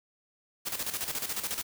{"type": "noise with tremolo", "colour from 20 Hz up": "white", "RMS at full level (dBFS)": -32, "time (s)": [0.65, 1.63], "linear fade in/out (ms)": 20, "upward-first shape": "square", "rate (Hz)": 14, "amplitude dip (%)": 65, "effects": []}